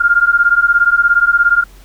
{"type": "beating tone pair", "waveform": "sine", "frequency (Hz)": [1396.9, 1413.9], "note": ["F6", "F6"], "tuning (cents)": [0, 21], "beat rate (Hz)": 17, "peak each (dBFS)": -11, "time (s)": [0, 1.64], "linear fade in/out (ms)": 10, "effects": ["added 45 Hz sine -38 dBFS peak until 1.84 s", "pink hiss -46 dBFS RMS until 1.84 s"]}